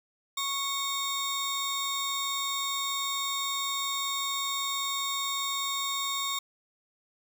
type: tone pair together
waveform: 30% pulse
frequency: 1108.7 / 3685 Hz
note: C#6 / A#7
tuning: 0 / -21 cents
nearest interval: octave + major sixth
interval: 2079 cents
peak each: -30 / -29 dBFS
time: 0.37-6.39 s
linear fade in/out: 5 ms
effects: none